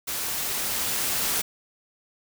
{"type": "noise with level ramp", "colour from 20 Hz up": "white", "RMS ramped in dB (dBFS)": [-30, -25], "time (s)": [0.07, 1.42], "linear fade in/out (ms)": 10, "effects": []}